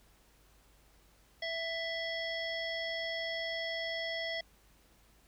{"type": "harmonic tone with a mistuned harmonic", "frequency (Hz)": 662, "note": "E5", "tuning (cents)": 7, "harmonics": [1, 3, 5, 7, 8], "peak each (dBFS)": [-39, -38, -41, -50, -45], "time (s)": [1.42, 4.41], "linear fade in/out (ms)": 5, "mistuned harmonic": 7, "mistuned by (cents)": -57, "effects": ["added 50 Hz sine -65 dBFS peak until 5.27 s", "pink hiss -66 dBFS RMS until 5.27 s"]}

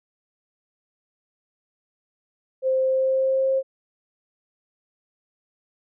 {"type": "tone with pitch glide", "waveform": "sine", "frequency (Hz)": [523.3, 532.8], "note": ["C5", "C5"], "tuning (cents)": [0, 31], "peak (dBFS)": -18, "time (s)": [2.62, 3.63], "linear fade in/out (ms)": 50, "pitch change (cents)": 31, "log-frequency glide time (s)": [2.8, 3.51], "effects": []}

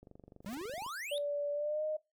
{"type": "click train", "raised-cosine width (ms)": 2, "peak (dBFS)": -40, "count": 21, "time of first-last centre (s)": [0.03, 0.863], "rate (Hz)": 24}
{"type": "noise with exponential growth", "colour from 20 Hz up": "white", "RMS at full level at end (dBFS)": -47, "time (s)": [0.42, 0.55], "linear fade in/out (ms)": 5, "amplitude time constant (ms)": 28}
{"type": "exponential sweep", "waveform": "square", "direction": "up", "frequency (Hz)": [186.6, 3814], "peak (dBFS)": -40, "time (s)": [0.46, 1.18], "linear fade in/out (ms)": 0}
{"type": "tone with pitch glide", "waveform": "sine", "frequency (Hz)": [579, 617], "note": ["D5", "D#5"], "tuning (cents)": [-25, -15], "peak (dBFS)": -32, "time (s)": [1.11, 1.97], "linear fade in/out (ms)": 10, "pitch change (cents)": 110, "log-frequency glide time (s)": [1.52, 1.84]}
{"effects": ["noise-tail reverb RT60 0.2 s tail -20 dB re dry"]}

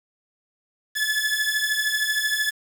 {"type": "beating tone pair", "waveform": "sawtooth", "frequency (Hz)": [1715, 1728], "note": ["A6", "A6"], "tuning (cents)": [-45, -32], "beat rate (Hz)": 13, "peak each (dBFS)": -21, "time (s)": [0.95, 2.51], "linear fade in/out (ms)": 20, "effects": ["7-bit"]}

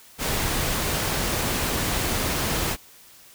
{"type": "noise", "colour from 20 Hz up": "pink", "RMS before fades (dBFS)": -25, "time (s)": [0.18, 2.77], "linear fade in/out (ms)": 50, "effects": ["white hiss -50 dBFS RMS until 3.34 s"]}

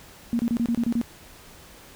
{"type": "tone bursts", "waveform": "sine", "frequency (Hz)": 234.6, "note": "A#3", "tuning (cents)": 11, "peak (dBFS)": -20, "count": 8, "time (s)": [0.33, 1.014], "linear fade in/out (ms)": 0, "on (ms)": 61, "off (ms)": 28, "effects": ["pink hiss -48 dBFS RMS until 1.95 s"]}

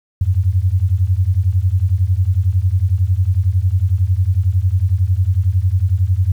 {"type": "beating tone pair", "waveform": "sine", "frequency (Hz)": [87.31, 98.31], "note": ["F2", "G2"], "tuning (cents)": [0, 5], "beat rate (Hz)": 11, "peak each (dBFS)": -15, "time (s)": [0.21, 6.32], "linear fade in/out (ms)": 5, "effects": ["8-bit"]}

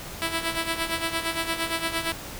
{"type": "tone with tremolo", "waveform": "5% pulse", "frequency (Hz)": 329.6, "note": "E4", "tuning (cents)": 0, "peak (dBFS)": -12, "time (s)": [0.22, 2.12], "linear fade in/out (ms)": 0, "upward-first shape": "sine", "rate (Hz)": 8.7, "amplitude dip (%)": 70, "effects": ["pink hiss -38 dBFS RMS until 2.39 s"]}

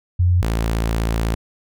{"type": "tone pair in turn", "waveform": ["sine", "sawtooth"], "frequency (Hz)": [88.9, 56], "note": ["F2", "A1"], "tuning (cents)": [31, 31], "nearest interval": "minor sixth", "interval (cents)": 800, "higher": "first", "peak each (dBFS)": [-12, -14], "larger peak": "first", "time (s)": [[0.19, 0.42], [0.42, 1.35]], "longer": "second", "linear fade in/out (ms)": 10, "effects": []}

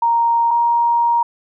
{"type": "tone pair in turn", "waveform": "sine", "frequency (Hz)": [932.3, 940.4], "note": ["A#5", "A#5"], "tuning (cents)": [0, 15], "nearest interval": "unison", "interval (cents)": 15, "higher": "second", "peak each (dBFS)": [-12, -12], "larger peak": "neither", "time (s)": [[0.02, 0.51], [0.51, 1.23]], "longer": "second", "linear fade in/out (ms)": 5, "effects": []}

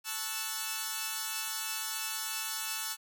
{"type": "chord", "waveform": "5% pulse", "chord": "F# minor seventh", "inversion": "first", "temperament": "equal", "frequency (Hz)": [880, 1108.7, 1318.5, 1480], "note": ["A5", "C#6", "E6", "F#6"], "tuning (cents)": [0, 0, 0, 0], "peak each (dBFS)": [-27, -31, -27, -28], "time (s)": [0.04, 2.97], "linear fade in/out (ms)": 50, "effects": []}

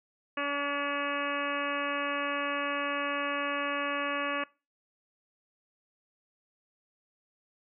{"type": "harmonic tone with a mistuned harmonic", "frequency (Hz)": 285.3, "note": "C#4", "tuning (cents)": 50, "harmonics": [1, 2, 3, 4, 5, 6, 7, 8, 9, 10], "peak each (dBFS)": [-38, -36, -45, -34, -40, -36, -44, -42, -40, -43], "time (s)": [0.37, 4.44], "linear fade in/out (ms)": 5, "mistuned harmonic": 8, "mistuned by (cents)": -16, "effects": ["noise-tail reverb RT60 0.3 s tail -23 dB re dry"]}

